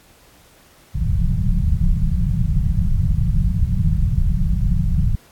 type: low-pass noise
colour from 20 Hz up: pink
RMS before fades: -17 dBFS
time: 0.94-5.16 s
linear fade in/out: 10 ms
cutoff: 190 Hz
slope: 96 dB/octave
effects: pink hiss -51 dBFS RMS until 5.31 s + AAC 64 kbps